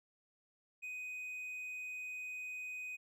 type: tone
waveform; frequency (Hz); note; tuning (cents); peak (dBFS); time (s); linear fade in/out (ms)
triangle; 2500; D#7; +8; -40; 0.82-2.97; 20
effects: none